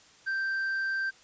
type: tone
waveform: triangle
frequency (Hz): 1567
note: G6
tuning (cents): -1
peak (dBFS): -26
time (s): 0.26-1.11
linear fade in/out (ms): 20
effects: white hiss -57 dBFS RMS until 1.23 s + resampled to 16000 Hz

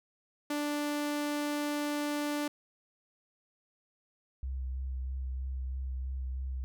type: tone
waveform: sawtooth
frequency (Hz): 293.7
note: D4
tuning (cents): 0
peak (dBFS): -27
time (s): 0.5-2.48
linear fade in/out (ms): 5
type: tone with vibrato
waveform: sine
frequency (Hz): 65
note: C2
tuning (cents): -11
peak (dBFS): -33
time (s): 4.43-6.64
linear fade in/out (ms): 0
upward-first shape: sine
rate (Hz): 3.1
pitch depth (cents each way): 20
effects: none

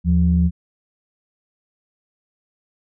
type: tone pair together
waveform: sine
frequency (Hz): 77.78 / 174.61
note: D#2 / F3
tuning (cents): 0 / 0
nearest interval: octave + major second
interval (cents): 1400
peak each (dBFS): -15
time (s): 0.04-0.51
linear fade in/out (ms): 50
effects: tanh soft clip ceiling -5 dBFS

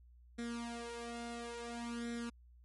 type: tone with flanger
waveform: sawtooth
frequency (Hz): 235.5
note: A#3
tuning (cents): +18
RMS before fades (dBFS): -43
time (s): 0.38-2.3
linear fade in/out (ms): 10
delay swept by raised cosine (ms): 0.53 to 2.83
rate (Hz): 0.58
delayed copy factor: +0.85
effects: added 60 Hz sine -58 dBFS peak until 2.64 s + MP3 48 kbps

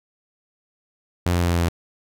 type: tone with pitch steps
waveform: sawtooth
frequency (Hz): 88 / 87.39 / 86.79 / 86.19 / 85.59 / 85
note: F2 / F2 / F2 / F2 / F2 / F2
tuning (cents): +14 / +2 / -10 / -22 / -34 / -46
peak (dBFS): -14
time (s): 1.26-1.686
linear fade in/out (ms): 0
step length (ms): 71
effects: none

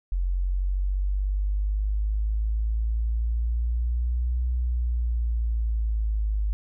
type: linear two-way sweep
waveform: sine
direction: up then down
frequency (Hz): 44.48 to 61.5 to 51.3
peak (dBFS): -22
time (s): 0.12-6.53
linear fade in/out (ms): 0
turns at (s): 4.48
effects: none

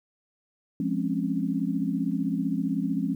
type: chord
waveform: sine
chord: Db major seventh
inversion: first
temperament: equal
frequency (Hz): 174.61 / 207.7 / 261.6 / 277.2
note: F3 / Ab3 / C4 / Db4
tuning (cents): 0 / 0 / 0 / 0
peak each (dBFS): -30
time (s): 0.8-3.15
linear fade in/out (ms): 2
effects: 10-bit

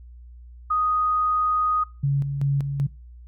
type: tone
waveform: sine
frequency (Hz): 1245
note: D#6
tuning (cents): +1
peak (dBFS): -19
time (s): 0.7-1.84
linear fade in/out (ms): 10
type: tone with tremolo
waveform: sine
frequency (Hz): 140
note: C#3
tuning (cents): +18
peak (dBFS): -18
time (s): 2.03-2.87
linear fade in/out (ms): 10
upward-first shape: square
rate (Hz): 2.6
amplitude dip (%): 50
effects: noise-tail reverb RT60 0.3 s tail -22 dB re dry + added 60 Hz sine -41 dBFS peak until 3.27 s

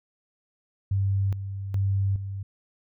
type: tone with tremolo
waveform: sine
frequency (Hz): 98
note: G2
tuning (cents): 0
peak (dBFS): -21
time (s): 0.91-2.43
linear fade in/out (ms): 5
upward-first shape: square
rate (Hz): 1.2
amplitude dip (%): 65
effects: none

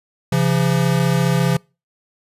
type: tone pair together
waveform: square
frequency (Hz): 135.5 / 170.3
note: C#3 / F3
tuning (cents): -39 / -43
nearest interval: major third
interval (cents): 396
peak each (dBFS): -18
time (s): 0.32-1.57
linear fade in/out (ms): 5
effects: noise-tail reverb RT60 0.3 s tail -26 dB re dry + resampled to 32000 Hz

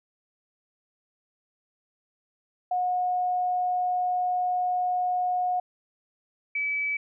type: tone pair in turn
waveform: sine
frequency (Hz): 725 / 2295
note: F#5 / D7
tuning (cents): -35 / -40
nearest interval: octave + minor sixth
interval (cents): 1995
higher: second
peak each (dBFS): -23 / -25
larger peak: first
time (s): 2.71-5.6 / 6.55-6.97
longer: first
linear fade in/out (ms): 5
effects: none

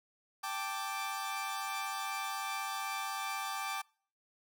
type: chord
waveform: sawtooth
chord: G suspended second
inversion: none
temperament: equal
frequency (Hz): 784 / 880 / 1174.7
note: G5 / A5 / D6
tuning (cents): 0 / 0 / 0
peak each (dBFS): -37 / -39 / -35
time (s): 0.43-3.82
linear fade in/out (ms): 10
effects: noise-tail reverb RT60 0.5 s tail -26 dB re dry

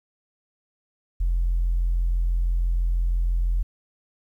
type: tone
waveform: sine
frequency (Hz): 43.05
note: F1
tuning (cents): -24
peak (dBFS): -18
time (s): 1.2-3.63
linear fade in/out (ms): 10
effects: tanh soft clip ceiling -16 dBFS + 10-bit

